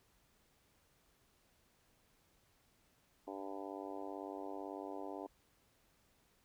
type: harmonic tone with a mistuned harmonic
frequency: 98 Hz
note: G2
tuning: in tune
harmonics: 3 / 4 / 5 / 6 / 7 / 8 / 9 / 10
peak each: -48 / -49 / -52 / -52 / -51 / -53 / -53 / -58 dBFS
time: 3.27-5.27 s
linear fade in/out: 5 ms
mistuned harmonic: 10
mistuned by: +33 cents
effects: pink hiss -73 dBFS RMS until 6.44 s

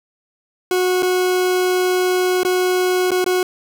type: tone with dropouts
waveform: 40% pulse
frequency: 365.8 Hz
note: F#4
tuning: 20 cents flat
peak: -14 dBFS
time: 0.71-3.43 s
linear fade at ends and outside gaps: 2 ms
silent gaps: 1.024-1.029 / 2.433-2.449 / 3.107-3.116 / 3.243-3.262 s
effects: none

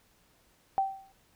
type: tone with exponential decay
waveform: sine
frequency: 776 Hz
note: G5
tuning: 18 cents flat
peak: -21 dBFS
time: 0.78-1.12 s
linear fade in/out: 0 ms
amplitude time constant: 73 ms
effects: pink hiss -66 dBFS RMS until 1.35 s

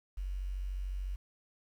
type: tone with quantisation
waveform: sine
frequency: 46.86 Hz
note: F#1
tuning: 23 cents sharp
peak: -34 dBFS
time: 0.17-1.16 s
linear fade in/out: 10 ms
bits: 10
effects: none

